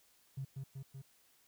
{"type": "tone with echo", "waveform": "triangle", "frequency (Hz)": 135, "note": "C#3", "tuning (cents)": -45, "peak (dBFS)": -34, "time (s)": [0.37, 0.45], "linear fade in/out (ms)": 10, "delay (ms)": 190, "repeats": 3, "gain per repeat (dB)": -3, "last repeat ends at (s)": 1.02, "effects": ["tanh soft clip ceiling -36 dBFS", "white hiss -69 dBFS RMS until 1.47 s"]}